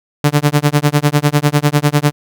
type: tone with tremolo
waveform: sawtooth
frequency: 146.83 Hz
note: D3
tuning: in tune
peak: -3 dBFS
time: 0.24-2.12 s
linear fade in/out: 0 ms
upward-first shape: sine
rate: 10 Hz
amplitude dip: 100%
effects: none